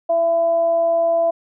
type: tone with frequency modulation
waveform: sine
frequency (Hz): 670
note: E5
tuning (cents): +28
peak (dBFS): -14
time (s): 0.09-1.31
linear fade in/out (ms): 10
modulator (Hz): 339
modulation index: 0.2
effects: none